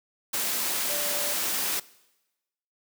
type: tone in noise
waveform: sine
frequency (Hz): 585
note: D5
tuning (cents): -7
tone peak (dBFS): -35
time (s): 0.89-1.34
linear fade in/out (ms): 10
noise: white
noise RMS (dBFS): -28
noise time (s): 0.33-1.8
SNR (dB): -10
effects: noise-tail reverb RT60 1.0 s tail -21 dB re dry + high-pass 200 Hz 12 dB/octave